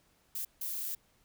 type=noise bursts at uneven times; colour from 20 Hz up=violet; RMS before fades=-37 dBFS; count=2; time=0.35-0.45 / 0.61-0.95 s; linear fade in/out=5 ms; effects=pink hiss -69 dBFS RMS until 1.24 s